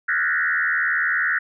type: tone with frequency modulation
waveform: sine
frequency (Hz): 1661.2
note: G#6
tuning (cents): 0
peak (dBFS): -18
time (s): 0.08-1.39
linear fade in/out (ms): 10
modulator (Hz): 78.9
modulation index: 3.4
effects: none